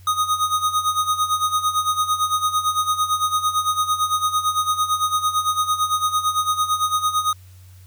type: tone with tremolo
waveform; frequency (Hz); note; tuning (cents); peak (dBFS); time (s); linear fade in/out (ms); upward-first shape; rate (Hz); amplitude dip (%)
square; 1244.5; D#6; 0; -16; 0.07-7.33; 2; sine; 8.9; 75
effects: added 92 Hz sine -42 dBFS peak until 7.86 s + white hiss -55 dBFS RMS until 7.86 s